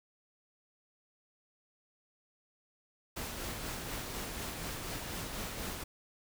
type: noise with tremolo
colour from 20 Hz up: pink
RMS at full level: -39 dBFS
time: 3.16-5.84 s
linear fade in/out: 10 ms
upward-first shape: sine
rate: 4.1 Hz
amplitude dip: 30%
effects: none